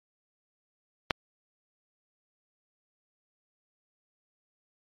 click, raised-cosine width 0.3 ms, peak -7 dBFS, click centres 1.108 s, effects MP3 64 kbps

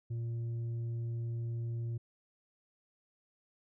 sine tone with tanh clipping, 116.54 Hz, A#2, in tune, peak -35 dBFS, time 0.1-1.98 s, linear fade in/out 10 ms, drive 4 dB, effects none

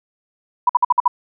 sine tone bursts, 982 Hz, B5, 10 cents flat, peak -9 dBFS, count 6, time 0.67-1.079 s, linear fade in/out 5 ms, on 24 ms, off 53 ms, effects none

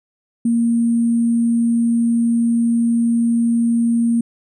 sine tone with sample-and-hold, 233.1 Hz, A#3, in tune, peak -13 dBFS, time 0.45-4.21 s, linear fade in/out 5 ms, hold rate 8820 Hz, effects resampled to 22050 Hz

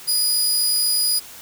20% pulse tone, 4924 Hz, D#8, 19 cents flat, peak -11 dBFS, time 0.07-1.2 s, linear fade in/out 20 ms, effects white hiss -40 dBFS RMS until 1.41 s

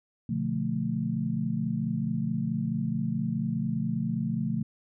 sine chord, B half-diminished seventh, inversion none, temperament just, 123.47 / 148.16 / 177.8 / 222.2 Hz, B2 / D3 / F3 / A3, 0 / +16 / +31 / +17 cents, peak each -34 / -33 / -32 / -30 dBFS, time 0.29-4.63 s, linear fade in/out 5 ms, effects none

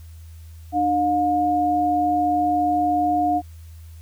sine tone pair together, 300.5 / 714.7 Hz, D4 / F5, +40 / +40 cents, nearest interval octave + minor third, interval 1500 cents, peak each -23 / -18 dBFS, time 0.72-3.42 s, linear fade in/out 50 ms, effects added 81 Hz sine -38 dBFS peak until 4.01 s + white hiss -56 dBFS RMS until 4.01 s

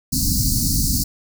pink band-stop noise, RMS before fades -19 dBFS, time 0.12-1.04 s, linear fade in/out 10 ms, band 290 to 4300 Hz, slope 96 dB/octave, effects none

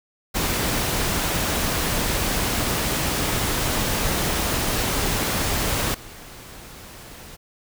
pink noise with level steps, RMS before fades -23 / -41 dBFS, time 0.34-7.37 s, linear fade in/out 20 ms, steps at 5.94 s, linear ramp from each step 5 ms, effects none

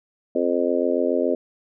harmonic tone, 87.2 Hz, F2, 2 cents flat, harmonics 3 / 4 / 5 / 6 / 7, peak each -25 / -25 / -25 / -25 / -25 dBFS, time 0.35-1.35 s, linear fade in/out 5 ms, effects none

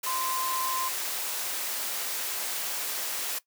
sine tone in noise, 1038 Hz, C6, 14 cents flat, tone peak -30 dBFS, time 0.06-0.89 s, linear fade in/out 10 ms, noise white, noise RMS -32 dBFS, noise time 0.03-3.39 s, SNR -1 dB, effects noise-tail reverb RT60 0.1 s tail -18 dB re dry + high-pass 400 Hz 12 dB/octave

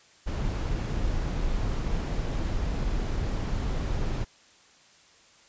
brown noise, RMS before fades -28 dBFS, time 0.26-4.25 s, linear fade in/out 20 ms, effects white hiss -57 dBFS RMS until 5.48 s + resampled to 16000 Hz

